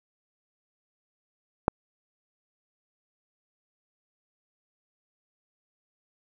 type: click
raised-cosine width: 1 ms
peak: -5 dBFS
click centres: 1.681 s
effects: none